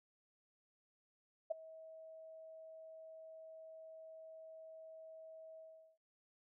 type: tone with ADSR envelope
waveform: sine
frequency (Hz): 642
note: E5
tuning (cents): -46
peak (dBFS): -32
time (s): 1.5-5.98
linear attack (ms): 13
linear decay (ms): 12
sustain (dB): -20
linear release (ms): 400
effects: none